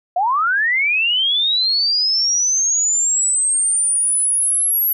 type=linear sweep; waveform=sine; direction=up; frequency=681 to 11730 Hz; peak=-14 dBFS; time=0.16-4.93 s; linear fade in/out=5 ms; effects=none